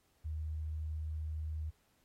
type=tone; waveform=sine; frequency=77.78 Hz; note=D#2; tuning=in tune; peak=-36 dBFS; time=0.24-1.71 s; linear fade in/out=20 ms; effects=pink hiss -74 dBFS RMS until 2.04 s + AAC 48 kbps